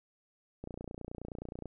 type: click train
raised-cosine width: 2 ms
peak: -28 dBFS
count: 31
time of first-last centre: 0.64-1.657 s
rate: 29.5 Hz
effects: none